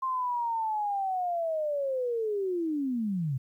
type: linear sweep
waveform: sine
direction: down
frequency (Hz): 1058 to 123.47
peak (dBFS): -27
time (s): 0.02-3.38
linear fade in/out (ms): 10
effects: 11-bit